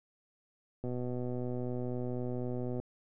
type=click train; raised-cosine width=2 ms; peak=-25 dBFS; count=244; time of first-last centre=0.84-2.8 s; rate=124 Hz; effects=none